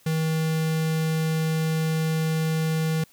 square tone with notch filter, 159.4 Hz, D#3, 42 cents sharp, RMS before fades -24 dBFS, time 0.06-3.04 s, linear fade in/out 5 ms, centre 940 Hz, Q 2, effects white hiss -57 dBFS RMS until 3.12 s

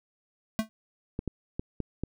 square tone with exponential decay, 220 Hz, A3, in tune, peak -21 dBFS, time 0.59-0.69 s, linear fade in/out 0 ms, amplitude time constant 20 ms
clicks, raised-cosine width 3 ms, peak -18 dBFS, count 5, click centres 1.191 / 1.277 / 1.595 / 1.803 / 2.036 s
effects none

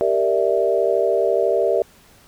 sine chord, E half-diminished seventh, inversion first, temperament equal, 392 / 466.2 / 587.3 / 659.3 Hz, G4 / Bb4 / D5 / E5, 0 / 0 / 0 / 0 cents, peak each -21 dBFS, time 0.01-1.82 s, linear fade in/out 0 ms, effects pink hiss -51 dBFS RMS until 2.27 s

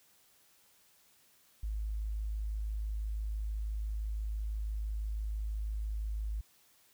sine tone, 53 Hz, G#1, 36 cents sharp, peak -33 dBFS, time 1.63-6.41 s, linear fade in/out 5 ms, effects white hiss -66 dBFS RMS until 6.93 s

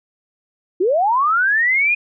sine linear sweep, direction up, 333.2 to 2482 Hz, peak -13 dBFS, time 0.8-1.95 s, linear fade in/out 10 ms, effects none

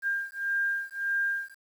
sine beating tone pair, 1600 / 1601.7 Hz, G6 / G6, +35 / +37 cents, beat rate 1.7 Hz, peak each -30 dBFS, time 0.02-1.55 s, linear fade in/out 50 ms, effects 9-bit

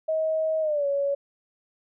sine tone with pitch glide, 634 to 561.6 Hz, D#5 to C#5, +32 to +22 cents, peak -22 dBFS, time 0.08-1.15 s, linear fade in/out 10 ms, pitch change -210 cents, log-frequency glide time 0.61-0.86 s, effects none

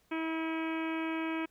harmonic tone with a mistuned harmonic, 323 Hz, E4, 35 cents flat, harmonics 1 / 2 / 3 / 4 / 5 / 6 / 7 / 8 / 9 / 10, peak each -33 / -44 / -42 / -45 / -45 / -50 / -44 / -45 / -54 / -55 dBFS, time 0.11-1.46 s, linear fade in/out 10 ms, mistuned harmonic 8, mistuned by -33 cents, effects pink hiss -70 dBFS RMS until 1.5 s

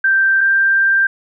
sine tone pair in turn, 1568 / 1579.8 Hz, G6 / G6, 0 / +13 cents, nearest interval unison, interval 13 cents, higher second, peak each -10 dBFS, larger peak neither, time 0.04-0.41 / 0.41-1.07 s, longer second, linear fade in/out 5 ms, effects none

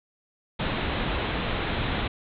pink low-pass noise, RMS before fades -28 dBFS, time 0.59-2.08 s, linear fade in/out 10 ms, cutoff 3900 Hz, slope 96 dB/octave, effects none

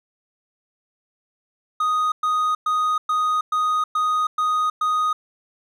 triangle tone bursts, 1244.5 Hz, D#6, in tune, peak -16 dBFS, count 8, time 1.8-5.13 s, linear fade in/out 5 ms, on 320 ms, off 110 ms, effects none

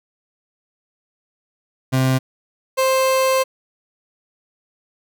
30% pulse tone pair in turn, 130.81 / 525.5 Hz, C3 / C5, 0 / +7 cents, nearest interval 2 octaves, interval 2407 cents, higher second, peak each -12 dBFS, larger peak neither, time 1.92-2.19 / 2.77-3.44 s, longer second, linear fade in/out 20 ms, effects none

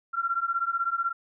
sine beating tone pair, 1361 / 1377 Hz, F6 / F6, -45 / -25 cents, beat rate 16 Hz, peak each -28 dBFS, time 0.13-1.13 s, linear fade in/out 20 ms, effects none

